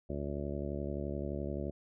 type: harmonic tone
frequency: 71.6 Hz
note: D2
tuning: 43 cents flat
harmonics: 1 / 2 / 3 / 4 / 5 / 6 / 7 / 8 / 9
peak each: -40 / -42 / -42 / -45 / -42 / -48 / -49 / -44 / -49 dBFS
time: 0.09-1.71 s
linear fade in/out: 10 ms
effects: none